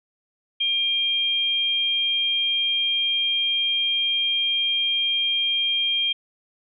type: tone pair together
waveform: sine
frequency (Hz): 2400 / 3209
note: D7 / G7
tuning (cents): +37 / +40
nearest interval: perfect fourth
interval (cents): 503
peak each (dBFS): -29 / -20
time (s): 0.6-6.13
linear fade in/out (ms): 10
effects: none